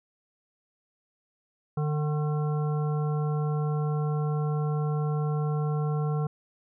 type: harmonic tone with a mistuned harmonic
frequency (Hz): 150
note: D3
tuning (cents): +37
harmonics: 1 / 3 / 5 / 7 / 9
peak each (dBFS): -25 / -35 / -39 / -42 / -44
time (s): 1.77-6.27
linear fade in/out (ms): 5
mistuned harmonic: 7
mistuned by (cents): +40
effects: none